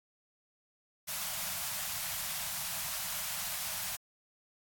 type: band-stop noise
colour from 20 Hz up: white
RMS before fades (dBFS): -37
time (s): 1.07-3.97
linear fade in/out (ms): 20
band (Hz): 210 to 590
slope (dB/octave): 96
effects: AAC 64 kbps